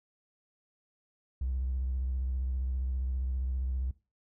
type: tone with vibrato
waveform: triangle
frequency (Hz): 64.3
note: C2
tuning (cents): -30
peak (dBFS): -26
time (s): 1.41-3.91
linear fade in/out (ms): 5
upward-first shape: sine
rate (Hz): 15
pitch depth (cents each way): 67
effects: noise-tail reverb RT60 0.3 s tail -21 dB re dry + tanh soft clip ceiling -26 dBFS